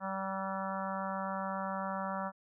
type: harmonic tone with a mistuned harmonic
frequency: 192.6 Hz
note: G3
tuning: 30 cents flat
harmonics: 1 / 3 / 4 / 5 / 6 / 7 / 8 / 9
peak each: -40 / -41 / -42 / -41 / -43 / -42 / -50 / -50 dBFS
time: 0-2.32 s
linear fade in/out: 50 ms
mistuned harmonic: 8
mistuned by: -60 cents
effects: none